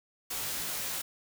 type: noise with comb filter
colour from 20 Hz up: white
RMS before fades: -35 dBFS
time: 0.3-1.02 s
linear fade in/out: 10 ms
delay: 18 ms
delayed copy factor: +0.75
effects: none